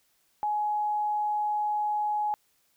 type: tone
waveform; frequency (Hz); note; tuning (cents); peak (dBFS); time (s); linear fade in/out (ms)
sine; 840; G#5; +19; -25; 0.43-2.34; 0
effects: white hiss -69 dBFS RMS until 2.76 s